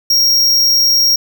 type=tone; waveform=square; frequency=5590 Hz; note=F8; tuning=1 cent sharp; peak=-9 dBFS; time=0.1-1.16 s; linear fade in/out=5 ms; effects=none